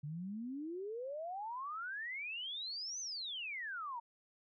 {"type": "exponential two-way sweep", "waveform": "sine", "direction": "up then down", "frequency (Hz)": [141.4, 6272, 908], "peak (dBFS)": -40, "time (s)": [0.03, 4], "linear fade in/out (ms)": 10, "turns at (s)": 3, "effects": []}